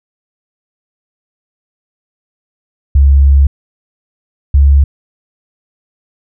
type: tone pair in turn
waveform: sine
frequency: 69.3 / 69.94 Hz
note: C#2 / C#2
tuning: 0 / +16 cents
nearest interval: unison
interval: 16 cents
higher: second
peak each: -3 dBFS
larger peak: neither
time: 2.95-3.47 / 4.54-4.84 s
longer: first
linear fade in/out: 5 ms
effects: none